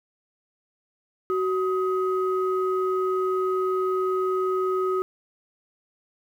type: tone pair together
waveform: sine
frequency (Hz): 374.6 / 1260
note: F#4 / D#6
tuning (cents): +21 / +21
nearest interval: octave + major sixth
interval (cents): 2100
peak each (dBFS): -22 / -27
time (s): 1.3-5.02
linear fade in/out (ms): 0
effects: tanh soft clip ceiling -14 dBFS + 9-bit